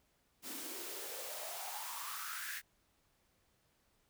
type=noise with high-pass filter sweep; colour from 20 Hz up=white; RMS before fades=-44 dBFS; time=0.42-2.62 s; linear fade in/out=50 ms; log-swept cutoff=250 to 1800 Hz; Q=6.4; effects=pink hiss -75 dBFS RMS until 4.09 s